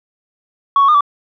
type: tone with pitch steps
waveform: sine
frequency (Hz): 1117 / 1108 / 1217 / 1153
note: C#6 / C#6 / D#6 / D6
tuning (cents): +13 / -1 / -39 / -32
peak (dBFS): -6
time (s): 0.76-1.008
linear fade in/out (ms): 2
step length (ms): 62
effects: tanh soft clip ceiling -5 dBFS